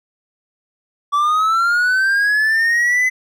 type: linear sweep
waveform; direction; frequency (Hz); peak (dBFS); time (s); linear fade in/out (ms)
triangle; up; 1144 to 2034; -11; 1.12-3.1; 20
effects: none